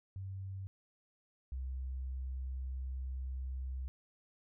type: tone pair in turn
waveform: sine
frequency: 96 / 64.91 Hz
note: G2 / C2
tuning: -36 / -13 cents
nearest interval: perfect fifth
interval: 677 cents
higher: first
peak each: -40 / -37 dBFS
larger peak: second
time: 0.16-0.67 / 1.52-3.88 s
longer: second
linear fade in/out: 0 ms
effects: none